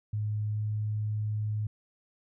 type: tone with pitch glide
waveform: sine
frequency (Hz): 105.9 to 106.51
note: G#2 to G#2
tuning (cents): +34 to +44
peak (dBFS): -28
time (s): 0.13-1.67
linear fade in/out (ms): 5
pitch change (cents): +10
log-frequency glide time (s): 0.51-0.58
effects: none